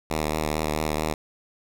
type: tone with vibrato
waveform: 5% pulse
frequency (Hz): 77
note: D#2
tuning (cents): -17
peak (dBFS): -13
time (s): 0.1-1.14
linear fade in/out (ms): 5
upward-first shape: triangle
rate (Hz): 4.5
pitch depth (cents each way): 38
effects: none